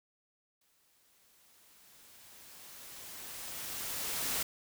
white noise with exponential growth, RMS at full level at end -33 dBFS, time 0.61-4.43 s, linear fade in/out 5 ms, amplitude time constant 830 ms, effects none

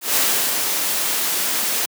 white noise with ADSR envelope, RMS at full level -17 dBFS, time 0.01-1.86 s, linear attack 140 ms, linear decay 380 ms, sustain -4 dB, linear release 9 ms, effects high-pass 200 Hz 12 dB/octave

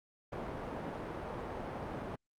white low-pass noise, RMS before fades -41 dBFS, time 0.32-2.16 s, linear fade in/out 10 ms, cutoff 770 Hz, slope 12 dB/octave, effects Opus 48 kbps

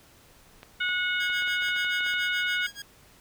clicks, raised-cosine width 0.3 ms, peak -27 dBFS, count 12, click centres 0.631 / 0.891 / 1.3 / 1.422 / 1.476 / 1.622 / 1.685 / 1.763 / 1.847 / 2.007 / 2.064 / 2.138 s
harmonic tone, 730 Hz, F#5, 24 cents flat, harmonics 2 / 3 / 4 / 5, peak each -27 / -31 / -33 / -35 dBFS, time 0.8-2.67 s, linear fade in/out 10 ms
15% pulse tone with tremolo, 1636 Hz, G#6, 26 cents flat, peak -29 dBFS, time 1.2-2.82 s, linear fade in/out 2 ms, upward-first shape sine, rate 7 Hz, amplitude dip 95%
effects pink hiss -56 dBFS RMS until 3.2 s

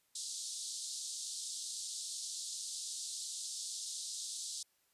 white band-pass noise, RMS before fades -43 dBFS, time 0.15-4.63 s, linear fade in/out 5 ms, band 3700 to 9100 Hz, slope 48 dB/octave, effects white hiss -75 dBFS RMS until 4.93 s + resampled to 32000 Hz

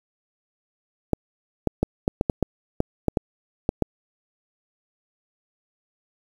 clicks, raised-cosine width 2 ms, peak -6 dBFS, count 12, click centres 1.133 / 1.673 / 1.83 / 2.079 / 2.211 / 2.298 / 2.427 / 2.804 / 3.083 / 3.172 / 3.691 / 3.823 s, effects 7-bit

